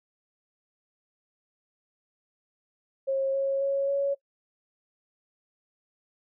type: tone with pitch steps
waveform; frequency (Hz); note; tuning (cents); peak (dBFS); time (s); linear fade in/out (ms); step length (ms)
sine; 540 / 546 / 552 / 558.1; C#5 / C#5 / C#5 / C#5; -45 / -26 / -7 / +12; -23; 3.07-4.15; 20; 270
effects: noise-tail reverb RT60 0.1 s tail -20 dB re dry